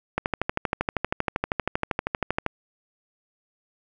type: click train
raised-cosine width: 0.5 ms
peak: -8 dBFS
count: 30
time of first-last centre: 0.18-2.463 s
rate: 12.7 Hz
effects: none